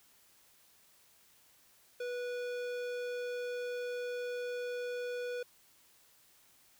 sine tone with tanh clipping, 490 Hz, B4, 14 cents flat, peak -38 dBFS, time 2-5.43 s, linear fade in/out 5 ms, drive 18 dB, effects white hiss -65 dBFS RMS until 6.79 s

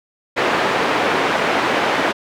pink band-pass noise, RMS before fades -18 dBFS, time 0.36-2.13 s, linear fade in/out 20 ms, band 360 to 2300 Hz, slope 12 dB/octave, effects none

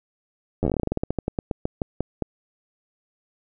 slowing click train, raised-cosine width 2 ms, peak -10 dBFS, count 24, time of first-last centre 0.63-2.223 s, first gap 10 ms, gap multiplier 1.15, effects none

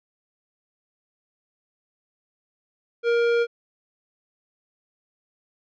sine tone with tanh clipping, 470 Hz, A#4, 14 cents sharp, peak -20 dBFS, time 3.03-3.47 s, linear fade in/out 50 ms, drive 17 dB, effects low-pass 4000 Hz 12 dB/octave

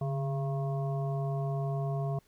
harmonic tone with a mistuned harmonic, 136.1 Hz, C#3, 31 cents flat, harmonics 1 / 3 / 5 / 7 / 8, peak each -30 / -40 / -38 / -52 / -47 dBFS, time 0.01-2.19 s, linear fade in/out 5 ms, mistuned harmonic 1, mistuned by +70 cents, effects pink hiss -67 dBFS RMS until 2.27 s

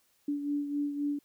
sine beating tone pair, 288.4 / 292.2 Hz, D4 / D4, -31 / -9 cents, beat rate 3.8 Hz, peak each -30 / -38 dBFS, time 0.28-1.19 s, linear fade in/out 5 ms, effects white hiss -70 dBFS RMS until 1.24 s

